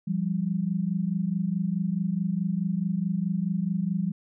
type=tone pair together; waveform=sine; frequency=171.31 / 196 Hz; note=F3 / G3; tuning=-33 / 0 cents; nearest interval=major second; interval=233 cents; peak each=-27 dBFS; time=0.07-4.12 s; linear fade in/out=10 ms; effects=none